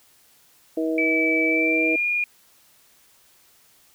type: harmonic tone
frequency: 160 Hz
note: D#3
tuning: 49 cents sharp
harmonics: 2 / 3 / 4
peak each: -23 / -27 / -29 dBFS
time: 0.77-1.96 s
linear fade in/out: 5 ms
type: tone with pitch glide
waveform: sine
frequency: 2304 to 2428 Hz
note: D7 to D#7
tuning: -34 to -43 cents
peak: -20 dBFS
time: 0.98-2.24 s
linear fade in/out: 2 ms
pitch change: +91 cents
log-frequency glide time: 1.47-2.06 s
effects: white hiss -57 dBFS RMS until 3.94 s